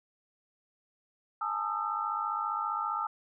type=tone cluster; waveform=sine; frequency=840 / 895 / 1231 / 1331 Hz; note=G#5 / A5 / D#6 / E6; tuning=+19 / +29 / -19 / +16 cents; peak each=-38 / -37 / -34 / -34 dBFS; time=1.41-3.07 s; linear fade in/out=5 ms; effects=none